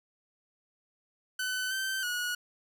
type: tone with pitch steps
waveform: sawtooth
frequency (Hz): 1510 / 1549 / 1457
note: F#6 / G6 / F#6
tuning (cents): +35 / -21 / -27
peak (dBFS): -27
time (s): 1.39-2.35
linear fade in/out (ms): 5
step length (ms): 320
effects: none